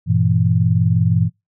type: chord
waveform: sine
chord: E diminished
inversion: first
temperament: just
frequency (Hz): 98.89 / 118.67 / 164.81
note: G2 / Bb2 / E3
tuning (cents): +16 / +31 / 0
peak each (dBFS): -17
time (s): 0.06-1.3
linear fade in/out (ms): 50
effects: noise-tail reverb RT60 0.2 s tail -23 dB re dry